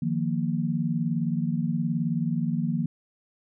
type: chord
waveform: sine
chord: Eb suspended second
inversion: none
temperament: equal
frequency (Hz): 155.56 / 174.61 / 233.1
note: Eb3 / F3 / Bb3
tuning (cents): 0 / 0 / 0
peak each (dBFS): -28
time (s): 0.02-2.86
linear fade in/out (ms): 5
effects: none